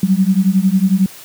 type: beating tone pair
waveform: sine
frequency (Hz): 185 / 196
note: F#3 / G3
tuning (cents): 0 / 0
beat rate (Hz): 11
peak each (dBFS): -13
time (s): 0.03-1.06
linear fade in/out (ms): 2
effects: white hiss -37 dBFS RMS until 1.24 s + high-pass 80 Hz 12 dB/octave